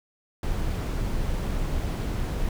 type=noise; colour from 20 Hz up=brown; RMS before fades=-27 dBFS; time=0.43-2.49 s; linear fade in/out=2 ms; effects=none